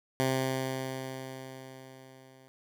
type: tone with level ramp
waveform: 10% pulse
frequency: 131.6 Hz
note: C3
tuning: 10 cents sharp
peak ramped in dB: -17 to -47 dBFS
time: 0.2-2.48 s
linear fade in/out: 0 ms
effects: none